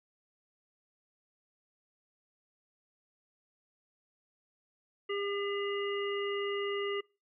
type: harmonic tone with a mistuned harmonic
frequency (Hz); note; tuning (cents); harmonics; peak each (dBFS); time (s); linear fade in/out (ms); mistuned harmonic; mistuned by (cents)
402.7; G4; +47; 1 / 3 / 5 / 7; -33 / -41 / -41 / -42; 5.09-7.01; 10; 7; +15
effects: noise-tail reverb RT60 0.3 s tail -24 dB re dry